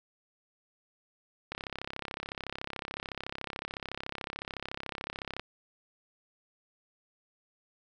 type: click train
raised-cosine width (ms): 0.3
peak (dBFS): -20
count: 132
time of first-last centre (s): 1.52-5.396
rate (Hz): 33.8
effects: none